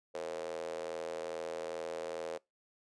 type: tone with high-pass filter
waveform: square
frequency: 41.2 Hz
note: E1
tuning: in tune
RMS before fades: -40 dBFS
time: 0.14-2.38 s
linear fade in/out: 10 ms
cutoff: 500 Hz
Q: 6.7
effects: noise-tail reverb RT60 0.2 s tail -24 dB re dry + resampled to 22050 Hz